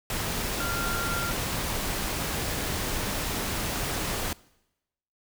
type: tone in noise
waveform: sine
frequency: 1387 Hz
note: F6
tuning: 12 cents flat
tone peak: -31 dBFS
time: 0.6-1.31 s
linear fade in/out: 2 ms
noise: pink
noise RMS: -30 dBFS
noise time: 0.1-4.33 s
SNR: -4 dB
effects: noise-tail reverb RT60 0.9 s tail -22 dB re dry